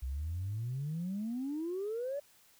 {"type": "exponential sweep", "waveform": "sine", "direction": "up", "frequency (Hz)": [61.74, 587.3], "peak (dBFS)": -33, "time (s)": [0.02, 2.2], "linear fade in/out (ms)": 10, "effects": ["tanh soft clip ceiling -30 dBFS", "white hiss -64 dBFS RMS until 2.59 s"]}